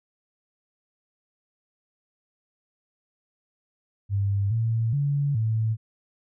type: tone with pitch steps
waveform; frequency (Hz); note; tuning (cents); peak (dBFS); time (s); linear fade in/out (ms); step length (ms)
sine; 99.8 / 113.5 / 142.5 / 110.9; G2 / A#2 / C#3 / A2; +32 / -46 / +48 / +14; -21; 4.09-5.77; 50; 420
effects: none